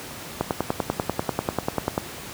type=click train; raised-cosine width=1 ms; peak=-7 dBFS; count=17; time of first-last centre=0.41-1.979 s; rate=10.2 Hz; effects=pink hiss -37 dBFS RMS until 2.33 s + high-pass 80 Hz 12 dB/octave